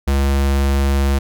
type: tone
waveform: square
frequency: 69 Hz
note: C#2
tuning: 7 cents flat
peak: -14 dBFS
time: 0.07-1.19 s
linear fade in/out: 10 ms
effects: none